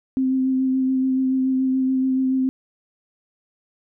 sine tone with vibrato, 261.6 Hz, C4, in tune, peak -17 dBFS, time 0.17-2.49 s, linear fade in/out 0 ms, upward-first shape sine, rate 7 Hz, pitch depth 15 cents each way, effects none

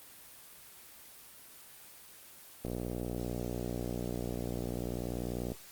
click train, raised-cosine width 2 ms, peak -23 dBFS, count 174, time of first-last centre 2.65-5.519 s, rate 60.3 Hz, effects white hiss -53 dBFS RMS until 5.71 s + Opus 24 kbps

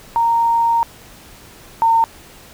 sine tone pair in turn, 927 / 911.1 Hz, A#5 / A#5, -10 / -40 cents, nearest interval unison, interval 30 cents, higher first, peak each -12 / -10 dBFS, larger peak second, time 0.16-0.83 / 1.82-2.04 s, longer first, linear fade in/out 0 ms, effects pink hiss -42 dBFS RMS until 2.53 s

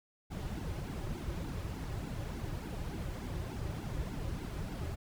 brown noise with flanger, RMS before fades -39 dBFS, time 0.3-4.96 s, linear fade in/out 20 ms, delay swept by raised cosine 1.6 to 4.5 ms, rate 3.4 Hz, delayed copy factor -0.8, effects none

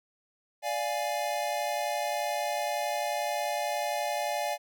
square chord, D diminished, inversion none, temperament equal, 587.3 / 698.5 / 830.6 Hz, D5 / F5 / Ab5, 0 / 0 / 0 cents, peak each -34 dBFS, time 0.62-4.58 s, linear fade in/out 50 ms, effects none

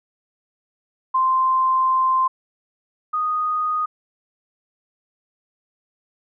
sine tone pair in turn, 1043 / 1240.3 Hz, C6 / D#6, -6 / -6 cents, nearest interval minor third, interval 300 cents, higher second, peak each -15 / -19 dBFS, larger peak first, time 1.14-2.28 / 3.13-3.86 s, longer first, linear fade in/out 10 ms, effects none

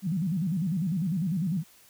sine tone with vibrato, 174.61 Hz, F3, in tune, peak -25 dBFS, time 0.02-1.64 s, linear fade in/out 50 ms, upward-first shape square, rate 10 Hz, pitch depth 180 cents each way, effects white hiss -57 dBFS RMS until 1.89 s

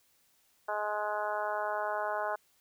harmonic tone, 210 Hz, G#3, 19 cents sharp, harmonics 2 / 3 / 4 / 5 / 6 / 7 / 8, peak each -43 / -35 / -36 / -38 / -42 / -39 / -49 dBFS, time 0.68-2.36 s, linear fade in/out 10 ms, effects white hiss -69 dBFS RMS until 2.6 s

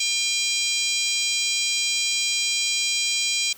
harmonic tone with a mistuned harmonic, 801 Hz, G5, 37 cents sharp, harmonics 3 / 4 / 5 / 6 / 7 / 8 / 9 / 10, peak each -27 / -28 / -29 / -30 / -30 / -31 / -32 / -32 dBFS, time 0-3.53 s, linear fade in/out 5 ms, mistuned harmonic 8, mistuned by +78 cents, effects white hiss -47 dBFS RMS until 3.57 s

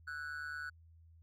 triangle tone with amplitude modulation, 1480 Hz, F#6, in tune, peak -35 dBFS, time 0.07-0.7 s, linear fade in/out 10 ms, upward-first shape sine, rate 149 Hz, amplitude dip 80%, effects added 82 Hz sine -58 dBFS peak until 1.22 s

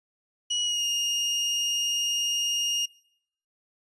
30% pulse tone with pitch glide, 2915 to 2843 Hz, F#7 to F7, -26 to +30 cents, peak -22 dBFS, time 0.5-2.86 s, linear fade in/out 10 ms, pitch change -44 cents, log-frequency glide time 0.64-0.85 s, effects noise-tail reverb RT60 0.7 s tail -23 dB re dry + resampled to 24000 Hz

